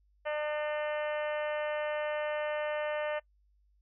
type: harmonic tone with a mistuned harmonic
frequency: 300 Hz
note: D4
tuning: 37 cents sharp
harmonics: 2 / 3 / 4 / 5 / 6 / 7 / 8 / 9 / 10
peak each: -32 / -41 / -44 / -45 / -42 / -47 / -49 / -50 / -50 dBFS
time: 0.25-3.2 s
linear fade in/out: 20 ms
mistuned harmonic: 4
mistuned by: +16 cents
effects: noise-tail reverb RT60 0.1 s tail -22 dB re dry + added 50 Hz sine -65 dBFS peak until 3.81 s